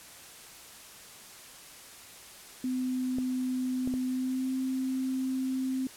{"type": "tone with pitch glide", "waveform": "sine", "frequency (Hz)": [255.2, 261], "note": ["C4", "C4"], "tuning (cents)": [-43, -4], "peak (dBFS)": -28, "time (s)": [2.64, 5.87], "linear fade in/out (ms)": 2, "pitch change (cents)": 39, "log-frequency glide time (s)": [4.06, 4.53]}
{"type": "clicks", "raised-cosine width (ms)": 2, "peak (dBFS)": -25, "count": 3, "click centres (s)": [3.185, 3.875, 3.939]}
{"effects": ["white hiss -49 dBFS RMS until 5.96 s", "low-pass 12000 Hz 12 dB/octave"]}